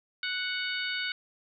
harmonic tone, 740 Hz, F#5, in tune, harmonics 2 / 3 / 4 / 5 / 6, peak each -34 / -36 / -37 / -38 / -40 dBFS, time 0.23-1.12 s, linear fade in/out 2 ms, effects none

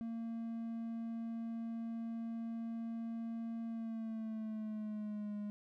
triangle tone with pitch glide, 228.8 to 207.4 Hz, A#3 to G#3, -32 to -2 cents, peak -37 dBFS, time 0.01-5.5 s, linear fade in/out 0 ms, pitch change -170 cents, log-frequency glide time 3.66-5.36 s, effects none

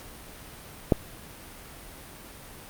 click, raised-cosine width 2 ms, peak -4 dBFS, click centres 0.922 s, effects pink hiss -45 dBFS RMS until 2.69 s + Opus 48 kbps

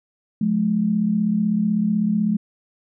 sine tone pair together, 178 / 214 Hz, F3 / A3, +33 / -48 cents, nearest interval minor third, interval 319 cents, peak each -23 / -18 dBFS, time 0.41-2.37 s, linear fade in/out 5 ms, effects none

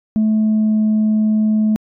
sine tone with pitch glide, 216.9 to 215.5 Hz, A3 to A3, -25 to -36 cents, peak -10 dBFS, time 0.16-1.76 s, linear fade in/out 0 ms, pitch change -11 cents, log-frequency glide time 0.3-0.82 s, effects tanh soft clip ceiling -10 dBFS

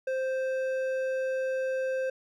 sine tone with hard clipping, 523.3 Hz, C5, in tune, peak -29 dBFS, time 0.07-2.1 s, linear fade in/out 5 ms, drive 8 dB, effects none

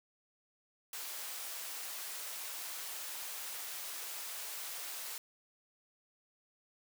white high-pass noise, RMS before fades -43 dBFS, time 0.93-5.18 s, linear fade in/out 2 ms, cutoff 550 Hz, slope 12 dB/octave, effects none

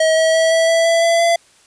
square tone with pitch steps, 638 / 643.6 / 649.2 / 654.8 / 660.5 / 666.2 / 672 / 677.9 Hz, D#5 / E5 / E5 / E5 / E5 / E5 / E5 / E5, +43 / -42 / -27 / -12 / +3 / +18 / +33 / +48 cents, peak -12 dBFS, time 0-1.36 s, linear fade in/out 5 ms, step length 170 ms, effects white hiss -51 dBFS RMS until 1.66 s + resampled to 22050 Hz

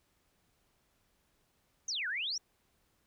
sine exponential two-way sweep, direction down then up, 6550 to 1417 to 5980 Hz, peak -33 dBFS, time 1.88-2.38 s, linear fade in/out 5 ms, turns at 2.08 s, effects pink hiss -74 dBFS RMS until 3.06 s

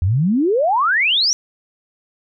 sine exponential sweep, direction up, 82.41 to 5950 Hz, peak -13 dBFS, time 0.02-1.33 s, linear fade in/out 0 ms, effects none

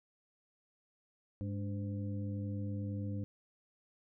harmonic tone with a mistuned harmonic, 102 Hz, G#2, 31 cents flat, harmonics 1 / 2 / 3 / 5, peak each -37 / -42 / -45 / -51 dBFS, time 1.41-3.24 s, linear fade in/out 0 ms, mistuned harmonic 3, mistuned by -76 cents, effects none

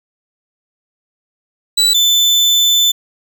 35% pulse tone pair in turn, 3951 / 3520 Hz, B7 / A7, 0 / 0 cents, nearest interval major second, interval 200 cents, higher first, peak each -7 dBFS, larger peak neither, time 1.77-1.94 / 1.94-2.92 s, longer second, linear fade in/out 10 ms, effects none

